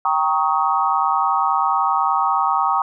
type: chord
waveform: sine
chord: Eb dominant seventh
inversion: first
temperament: equal with one note detuned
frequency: 784 / 932.3 / 1108.7 / 1259 Hz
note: G5 / Bb5 / Db6 / Eb6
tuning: 0 / 0 / 0 / +20 cents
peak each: -21 dBFS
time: 0.05-2.82 s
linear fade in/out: 2 ms
effects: none